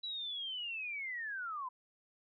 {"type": "linear sweep", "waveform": "sine", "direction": "down", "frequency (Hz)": [3951, 981], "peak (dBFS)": -38, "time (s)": [0.03, 1.69], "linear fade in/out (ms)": 10, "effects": []}